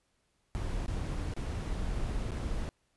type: noise with dropouts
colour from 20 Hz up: brown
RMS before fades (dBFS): -34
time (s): 0.55-2.69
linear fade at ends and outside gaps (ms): 0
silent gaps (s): 0.862-0.881 / 1.338-1.365 / 2.308-2.318
effects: pink hiss -75 dBFS RMS until 2.96 s + resampled to 24000 Hz